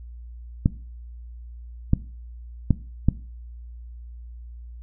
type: clicks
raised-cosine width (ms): 5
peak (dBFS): -4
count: 4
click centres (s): 0.659 / 1.934 / 2.707 / 3.086
effects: noise-tail reverb RT60 0.4 s tail -18 dB re dry + added 59 Hz sine -37 dBFS peak until 4.82 s